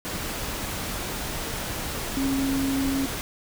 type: tone in noise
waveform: sine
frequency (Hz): 271.3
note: C#4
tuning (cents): -37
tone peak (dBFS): -23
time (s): 2.17-3.06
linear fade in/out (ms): 0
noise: pink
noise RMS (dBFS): -31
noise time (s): 0.05-3.21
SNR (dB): +5
effects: none